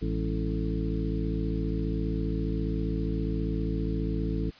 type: harmonic tone with a mistuned harmonic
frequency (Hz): 54.9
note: A1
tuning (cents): -3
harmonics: 1 / 2 / 3 / 4 / 5 / 6 / 8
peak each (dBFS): -30 / -36 / -33 / -38 / -35 / -36 / -38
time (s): 0.01-4.51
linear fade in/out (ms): 20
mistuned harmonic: 4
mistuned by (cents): -110
effects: white hiss -53 dBFS RMS until 4.59 s + resampled to 11025 Hz

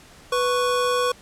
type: tone pair together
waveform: square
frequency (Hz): 493.9 / 1108.7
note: B4 / C#6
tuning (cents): 0 / 0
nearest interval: octave + major second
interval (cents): 1400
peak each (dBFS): -22 / -24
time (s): 0.32-1.12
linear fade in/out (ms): 5
effects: pink hiss -48 dBFS RMS until 1.21 s + low-pass 10000 Hz 12 dB/octave

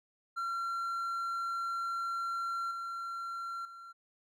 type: tone with level steps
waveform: triangle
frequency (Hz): 1367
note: F6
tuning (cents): -37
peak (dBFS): -31 / -35 / -45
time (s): 0.36-3.93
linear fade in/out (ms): 20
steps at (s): 2.71 / 3.65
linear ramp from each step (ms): 2
effects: none

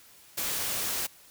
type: noise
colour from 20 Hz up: white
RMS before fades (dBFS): -31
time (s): 0.37-1.07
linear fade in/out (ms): 10
effects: white hiss -55 dBFS RMS until 1.3 s

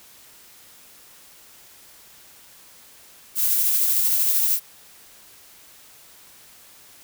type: noise with tremolo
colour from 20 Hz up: violet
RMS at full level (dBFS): -19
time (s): 3.35-4.6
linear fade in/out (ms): 50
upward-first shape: sine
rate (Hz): 13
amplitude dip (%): 25
effects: white hiss -49 dBFS RMS until 7.03 s

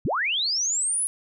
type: linear sweep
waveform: sine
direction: up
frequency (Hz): 66.1 to 10548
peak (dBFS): -22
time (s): 0.05-1.07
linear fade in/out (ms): 0
effects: none

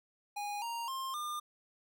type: tone with pitch steps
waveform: square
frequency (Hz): 822 / 933.4 / 1059.9 / 1203.5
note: G#5 / A#5 / C6 / D6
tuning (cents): -18 / +2 / +22 / +42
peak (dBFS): -37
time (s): 0.36-1.4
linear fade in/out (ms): 10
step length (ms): 260
effects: none

